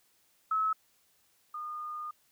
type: tone pair in turn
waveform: sine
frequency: 1293 / 1220.4 Hz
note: E6 / D#6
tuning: -34 / -34 cents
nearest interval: minor second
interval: 100 cents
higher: first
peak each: -26 / -36 dBFS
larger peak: first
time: 0.51-0.73 / 1.54-2.11 s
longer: second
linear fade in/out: 5 ms
effects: white hiss -69 dBFS RMS until 2.31 s